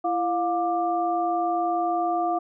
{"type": "tone cluster", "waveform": "sine", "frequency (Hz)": [336, 709, 1181], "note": ["E4", "F5", "D6"], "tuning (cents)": [33, 26, 9], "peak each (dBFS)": [-28, -23, -31], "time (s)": [0.04, 2.39], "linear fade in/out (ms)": 10, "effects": []}